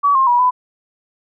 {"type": "tone with pitch steps", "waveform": "sine", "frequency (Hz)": [1139, 1063, 967, 1000], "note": ["C#6", "C6", "B5", "B5"], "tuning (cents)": [47, 27, -37, 21], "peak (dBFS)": -10, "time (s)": [0.03, 0.51], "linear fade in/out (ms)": 20, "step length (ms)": 120, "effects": []}